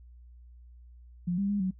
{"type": "tone with pitch steps", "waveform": "sine", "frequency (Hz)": [176.4, 198.7, 203.7, 187.2], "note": ["F3", "G3", "G#3", "F#3"], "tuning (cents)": [18, 24, -33, 20], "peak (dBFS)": -26, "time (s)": [1.27, 1.71], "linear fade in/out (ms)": 10, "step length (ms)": 110, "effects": ["noise-tail reverb RT60 0.1 s tail -22 dB re dry", "added 60 Hz sine -49 dBFS peak until 1.79 s"]}